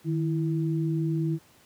sine tone pair together, 155.55 / 329.6 Hz, D#3 / E4, 0 / 0 cents, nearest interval octave + minor second, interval 1300 cents, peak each -25 / -29 dBFS, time 0.04-1.39 s, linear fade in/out 50 ms, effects pink hiss -58 dBFS RMS until 1.65 s + high-pass 80 Hz 12 dB/octave

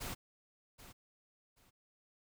pink noise with echo, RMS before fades -42 dBFS, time 0-0.15 s, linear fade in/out 20 ms, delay 780 ms, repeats 2, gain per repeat -13 dB, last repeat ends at 1.71 s, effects none

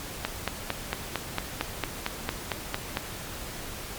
click train, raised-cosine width 0.3 ms, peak -10 dBFS, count 13, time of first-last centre 0.25-2.971 s, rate 4.41 Hz, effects pink hiss -38 dBFS RMS until 3.98 s + MP3 96 kbps

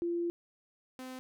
sine / sawtooth tone pair in turn, 343.4 / 257.3 Hz, F4 / C4, -29 / -29 cents, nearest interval perfect fourth, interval 500 cents, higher first, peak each -30 / -38 dBFS, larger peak first, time 0.02-0.3 / 0.99-1.19 s, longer first, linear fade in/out 0 ms, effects none

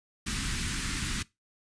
pink band-stop noise, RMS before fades -32 dBFS, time 0.26-1.23 s, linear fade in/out 10 ms, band 280 to 1300 Hz, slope 24 dB/octave, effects noise-tail reverb RT60 0.2 s tail -20 dB re dry + resampled to 22050 Hz

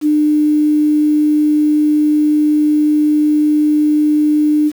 sine tone with quantisation, 300.9 Hz, D4, 42 cents sharp, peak -9 dBFS, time 0.01-4.72 s, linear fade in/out 50 ms, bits 6, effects none

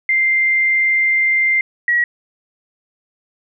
sine tone pair in turn, 2093 / 1915.4 Hz, C7 / A#6, 0 / +46 cents, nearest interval major second, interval 154 cents, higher first, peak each -12 dBFS, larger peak neither, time 0.09-1.61 / 1.88-2.04 s, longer first, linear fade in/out 2 ms, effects none

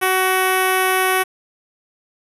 5% pulse tone with notch filter, 374.6 Hz, F#4, 21 cents sharp, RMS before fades -17 dBFS, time 0.01-1.24 s, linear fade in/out 20 ms, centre 4400 Hz, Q 0.6, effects resampled to 32000 Hz + 7-bit

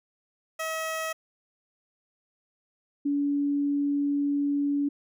15% pulse / sine tone pair in turn, 641 / 285.5 Hz, E5 / D4, -49 / -49 cents, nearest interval octave + major second, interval 1400 cents, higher first, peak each -23 / -23 dBFS, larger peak neither, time 0.59-1.13 / 3.05-4.89 s, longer second, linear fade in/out 10 ms, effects none

